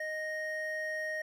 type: tone pair together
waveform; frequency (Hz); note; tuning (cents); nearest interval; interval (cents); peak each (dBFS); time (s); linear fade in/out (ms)
triangle; 621.4 / 1864.7; D#5 / A#6; -2 / 0; octave + perfect fifth; 1902; -36 / -34; 0-1.22; 5
effects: none